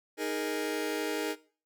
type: chord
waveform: sawtooth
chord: D# suspended fourth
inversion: none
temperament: just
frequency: 311.1 / 414.8 / 466.7 Hz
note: D#4 / G#4 / A#4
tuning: 0 / -2 / +2 cents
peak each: -31 dBFS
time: 0.17-1.36 s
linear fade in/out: 50 ms
effects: noise-tail reverb RT60 0.4 s tail -19 dB re dry